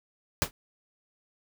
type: noise with exponential decay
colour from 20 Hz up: pink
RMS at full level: -21 dBFS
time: 0.42-0.51 s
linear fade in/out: 0 ms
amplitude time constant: 19 ms
effects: none